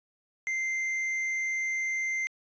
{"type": "tone with tanh clipping", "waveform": "triangle", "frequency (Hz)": 2086, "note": "C7", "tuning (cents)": -6, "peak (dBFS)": -29, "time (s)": [0.47, 2.27], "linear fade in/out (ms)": 0, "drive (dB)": 10, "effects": ["resampled to 16000 Hz"]}